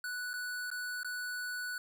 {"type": "tone with dropouts", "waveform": "square", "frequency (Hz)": 1480, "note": "F#6", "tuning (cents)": 0, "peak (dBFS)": -37, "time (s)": [0.04, 1.78], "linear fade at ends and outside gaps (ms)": 2, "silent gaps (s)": [[0.333, 0.338], [0.703, 0.714], [1.032, 1.046]], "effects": []}